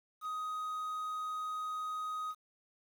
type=tone with quantisation; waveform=triangle; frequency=1253 Hz; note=D#6; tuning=12 cents sharp; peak=-34 dBFS; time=0.21-2.35 s; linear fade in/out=50 ms; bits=10; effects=none